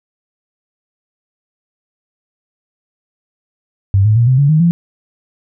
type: tone with pitch steps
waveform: sine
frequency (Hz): 98 / 107.49 / 117.9 / 129.31 / 141.83 / 155.57 / 170.63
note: G2 / A2 / A#2 / C3 / C#3 / D#3 / F3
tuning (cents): 0 / -40 / +20 / -20 / +40 / 0 / -40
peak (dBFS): -7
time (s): 3.94-4.71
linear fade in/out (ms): 0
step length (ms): 110
effects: none